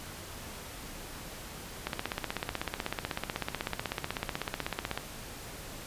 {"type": "click train", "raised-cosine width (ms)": 0.3, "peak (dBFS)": -15, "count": 51, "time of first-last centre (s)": [1.87, 4.976], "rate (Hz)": 16.1, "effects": ["pink hiss -44 dBFS RMS until 5.86 s", "resampled to 32000 Hz"]}